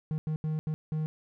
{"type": "tone bursts at uneven times", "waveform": "triangle", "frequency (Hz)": 155.56, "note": "D#3", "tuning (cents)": 0, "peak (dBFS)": -26, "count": 5, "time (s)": [[0.11, 0.18], [0.27, 0.36], [0.44, 0.59], [0.67, 0.74], [0.92, 1.06]], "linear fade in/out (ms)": 0, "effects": []}